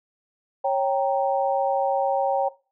sine chord, G diminished, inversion second, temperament equal with one note detuned, 550.2 / 784 / 932.3 Hz, Db5 / G5 / Bb5, -13 / 0 / 0 cents, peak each -23 / -23 / -29 dBFS, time 0.64-2.49 s, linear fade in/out 10 ms, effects noise-tail reverb RT60 0.3 s tail -18 dB re dry

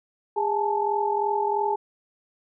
sine tone cluster, 408.2 / 845 / 888 Hz, G#4 / G#5 / A5, -30 / +30 / +16 cents, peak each -26 dBFS, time 0.36-1.76 s, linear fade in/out 10 ms, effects none

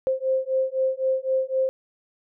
sine beating tone pair, 523.3 / 527.2 Hz, C5 / C5, 0 / +13 cents, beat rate 3.9 Hz, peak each -24 dBFS, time 0.07-1.69 s, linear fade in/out 0 ms, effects none

